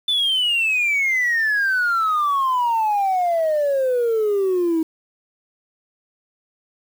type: exponential sweep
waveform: sine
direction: down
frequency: 3534 to 316.7 Hz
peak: -15 dBFS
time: 0.08-4.83 s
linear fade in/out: 5 ms
effects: tanh soft clip ceiling -13 dBFS + 7-bit